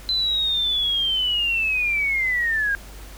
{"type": "linear sweep", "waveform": "sine", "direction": "down", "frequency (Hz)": [4060, 1599], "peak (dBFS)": -19, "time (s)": [0.09, 2.75], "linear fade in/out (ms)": 0, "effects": ["added 50 Hz sine -38 dBFS peak until 3.17 s", "pink hiss -44 dBFS RMS until 3.17 s"]}